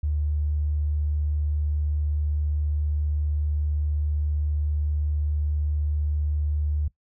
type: tone with tanh clipping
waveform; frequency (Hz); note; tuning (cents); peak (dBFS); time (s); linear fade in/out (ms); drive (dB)
triangle; 74.6; D2; +28; -22; 0.03-6.88; 5; 3
effects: noise-tail reverb RT60 0.1 s tail -19 dB re dry